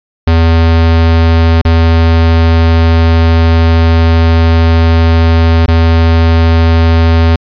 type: tone with dropouts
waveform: square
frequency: 82.41 Hz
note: E2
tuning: in tune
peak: -5 dBFS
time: 0.27-7.36 s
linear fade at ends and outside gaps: 5 ms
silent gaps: 1.616-1.65 / 5.661-5.681 s
effects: resampled to 11025 Hz